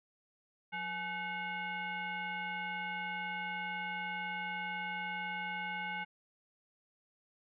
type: tone with frequency modulation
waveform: sine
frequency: 1512 Hz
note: F#6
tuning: 37 cents sharp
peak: -36 dBFS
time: 0.72-6.05 s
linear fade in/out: 20 ms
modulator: 666 Hz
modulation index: 1.5
effects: none